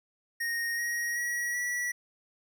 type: tone with pitch steps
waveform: square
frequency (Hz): 1861 / 1888.1 / 1915.5 / 1943.4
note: A#6 / A#6 / A#6 / B6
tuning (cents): -3 / +22 / +47 / -28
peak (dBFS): -30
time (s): 0.4-1.92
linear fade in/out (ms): 10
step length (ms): 380
effects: none